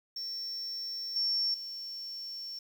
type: tone with level steps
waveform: sine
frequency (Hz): 5450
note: F8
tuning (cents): -43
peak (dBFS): -35 / -27 / -38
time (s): 0.16-2.59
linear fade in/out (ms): 5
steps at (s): 1.16 / 1.54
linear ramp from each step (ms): 2
effects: 9-bit